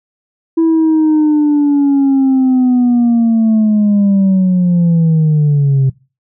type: linear sweep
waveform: sine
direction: down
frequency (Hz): 329.6 to 131.8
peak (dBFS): -5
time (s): 0.57-5.9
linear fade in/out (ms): 10
effects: noise-tail reverb RT60 0.3 s tail -22 dB re dry + tanh soft clip ceiling -6 dBFS